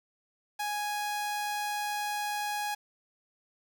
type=tone; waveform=sawtooth; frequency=830.6 Hz; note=G#5; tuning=in tune; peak=-27 dBFS; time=0.59-2.75 s; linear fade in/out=10 ms; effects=9-bit